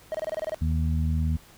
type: tone bursts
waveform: triangle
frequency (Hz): 629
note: D#5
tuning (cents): +19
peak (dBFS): -24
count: 9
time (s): 0.12-0.545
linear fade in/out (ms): 0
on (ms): 25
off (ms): 25
type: harmonic tone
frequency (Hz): 79.2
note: D#2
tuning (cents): +31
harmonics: 1 / 2 / 3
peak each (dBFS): -23 / -29 / -33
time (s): 0.61-1.37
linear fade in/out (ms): 10
effects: pink hiss -53 dBFS RMS until 1.57 s